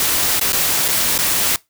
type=noise with dropouts; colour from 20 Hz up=white; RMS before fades=-17 dBFS; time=0-1.56 s; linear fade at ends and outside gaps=1 ms; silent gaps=0.396-0.412 / 0.522-0.53 / 0.881-0.885 / 1.179-1.188 s; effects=noise-tail reverb RT60 0.2 s tail -22 dB re dry